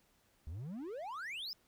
triangle exponential sweep, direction up, 69.3 to 5360 Hz, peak -39 dBFS, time 0.47-1.53 s, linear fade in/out 0 ms, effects pink hiss -72 dBFS RMS until 1.67 s

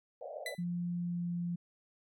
pink band-pass noise, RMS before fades -44 dBFS, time 0.21-0.55 s, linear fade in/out 0 ms, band 480 to 740 Hz, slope 96 dB/octave
30% pulse tone with exponential decay, 1996 Hz, B6, 18 cents sharp, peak -31 dBFS, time 0.46-0.64 s, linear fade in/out 2 ms, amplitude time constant 39 ms
sine tone with pitch glide, 174.61 to 173.5 Hz, F3 to F3, 0 to -11 cents, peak -33 dBFS, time 0.58-1.56 s, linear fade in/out 10 ms, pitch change -11 cents, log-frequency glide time 0.93-1.32 s
effects none

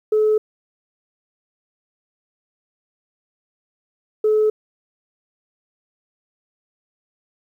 sine tone pair in turn, 429.6 / 429.6 Hz, A4 / A4, -41 / -41 cents, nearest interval unison, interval 0 cents, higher neither, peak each -12 dBFS, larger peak neither, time 0.12-0.38 / 4.24-4.5 s, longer neither, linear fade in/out 5 ms, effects tanh soft clip ceiling -10 dBFS + 9-bit

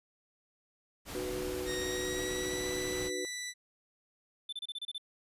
pink noise, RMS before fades -42 dBFS, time 1.05-3.11 s, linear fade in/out 50 ms
sine chord, B minor, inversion first, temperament equal with one note detuned, 300.2 / 370 / 493.9 Hz, D4 / F#4 / B4, +38 / 0 / 0 cents, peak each -43 / -37 / -40 dBFS, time 1.15-3.25 s, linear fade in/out 0 ms
15% pulse tone with pitch glide, 1864.7 to 1975.6 Hz, A#6 to B6, 0 to 0 cents, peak -31 dBFS, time 1.65-3.54 s, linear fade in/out 50 ms, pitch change +100 cents, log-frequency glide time 1.76-2.68 s
triangle tone bursts, 3532 Hz, A7, 6 cents sharp, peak -35 dBFS, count 8, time 4.49-4.981 s, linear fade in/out 5 ms, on 36 ms, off 29 ms
effects resampled to 32000 Hz

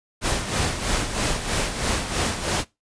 pink noise with tremolo, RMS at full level -22 dBFS, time 0.21-2.65 s, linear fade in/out 50 ms, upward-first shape sine, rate 3.1 Hz, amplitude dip 60%, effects noise-tail reverb RT60 0.2 s tail -20 dB re dry + resampled to 22050 Hz

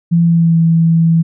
sine tone with pitch glide, 169.1 to 164.86 Hz, E3 to E3, +44 to 0 cents, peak -7 dBFS, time 0.11-1.23 s, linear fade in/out 20 ms, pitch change -44 cents, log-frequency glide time 0.22-0.58 s, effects none

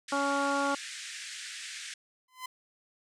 pink band-pass noise, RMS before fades -42 dBFS, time 0.08-1.94 s, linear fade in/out 5 ms, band 1600 to 9100 Hz, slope 48 dB/octave
harmonic tone, 280 Hz, C#4, 18 cents sharp, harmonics 1 / 2 / 3 / 4 / 5, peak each -33 / -33 / -33 / -33 / -33 dBFS, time 0.12-0.75 s, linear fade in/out 5 ms
sawtooth tone with exponential growth, 1021 Hz, C6, 43 cents flat, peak -30 dBFS, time 2.28-2.46 s, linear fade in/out 5 ms, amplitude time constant 39 ms
effects none

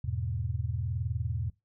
sine chord, E major, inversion none, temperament equal, 82.41 / 103.83 / 123.47 Hz, E2 / G#2 / B2, 0 / 0 / 0 cents, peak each -34 dBFS, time 0.04-1.5 s, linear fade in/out 5 ms, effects noise-tail reverb RT60 0.2 s tail -21 dB re dry

